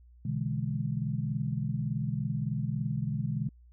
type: chord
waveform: sine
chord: E dominant seventh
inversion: second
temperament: equal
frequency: 123.47 / 146.83 / 164.81 / 207.7 Hz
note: B2 / D3 / E3 / G#3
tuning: 0 / 0 / 0 / 0 cents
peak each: -33 / -33 / -37 / -36 dBFS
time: 0.25-3.49 s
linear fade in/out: 5 ms
effects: added 60 Hz sine -53 dBFS peak until 3.72 s